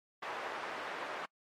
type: band-pass noise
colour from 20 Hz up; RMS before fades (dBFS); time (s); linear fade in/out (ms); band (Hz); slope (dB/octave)
pink; -41; 0.22-1.26; 10; 600 to 1900; 12
effects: noise-tail reverb RT60 0.1 s tail -26 dB re dry + MP3 64 kbps